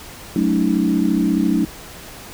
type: tone cluster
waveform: sine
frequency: 187.5 / 219.2 / 282.6 / 317.1 Hz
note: F#3 / A3 / C#4 / D#4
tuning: +23 / -6 / +34 / +33 cents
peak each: -20 dBFS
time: 0.36-1.65 s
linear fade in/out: 2 ms
effects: pink hiss -37 dBFS RMS until 2.33 s